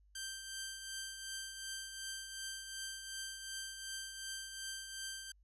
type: tone with tremolo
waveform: 10% pulse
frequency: 1568 Hz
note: G6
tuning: in tune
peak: -32 dBFS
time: 0.15-5.32 s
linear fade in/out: 5 ms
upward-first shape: triangle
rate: 2.7 Hz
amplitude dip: 55%
effects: added 50 Hz sine -64 dBFS peak until 5.43 s + resampled to 32000 Hz